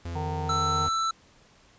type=tone with pitch glide; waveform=45% pulse; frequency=85.3 to 84.61 Hz; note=F2 to E2; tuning=-40 to +46 cents; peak=-32 dBFS; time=0.05-0.89 s; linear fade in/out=5 ms; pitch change=-14 cents; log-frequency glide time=0.18-0.38 s
type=harmonic tone; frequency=152.7 Hz; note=D#3; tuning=32 cents flat; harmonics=1 / 3 / 5 / 6; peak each=-33 / -37 / -36 / -36 dBFS; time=0.15-0.87 s; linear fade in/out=10 ms
type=tone; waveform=square; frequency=1327 Hz; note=E6; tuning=11 cents sharp; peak=-25 dBFS; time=0.49-1.11 s; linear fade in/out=5 ms
effects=pink hiss -58 dBFS RMS until 1.78 s + resampled to 16000 Hz